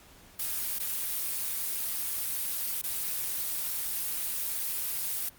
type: noise with dropouts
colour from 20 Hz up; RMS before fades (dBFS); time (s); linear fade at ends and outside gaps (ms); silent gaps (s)
blue; -32; 0.39-5.29; 5; 0.788-0.798 / 2.815-2.837
effects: pink hiss -55 dBFS RMS until 5.38 s + Opus 48 kbps